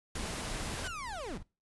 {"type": "noise", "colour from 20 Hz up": "pink", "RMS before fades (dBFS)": -38, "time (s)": [0.15, 0.88], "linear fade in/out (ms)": 5}
{"type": "noise with tremolo", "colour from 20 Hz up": "brown", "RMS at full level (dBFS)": -46, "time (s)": [0.49, 1.43], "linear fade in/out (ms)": 5, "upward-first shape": "sine", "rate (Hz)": 3.6, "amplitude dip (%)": 35}
{"type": "linear sweep", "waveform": "30% pulse", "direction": "down", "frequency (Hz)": [1568, 140.7], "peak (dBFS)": -36, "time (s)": [0.84, 1.38], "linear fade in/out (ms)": 5}
{"effects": ["noise-tail reverb RT60 0.3 s tail -23 dB re dry", "resampled to 24000 Hz"]}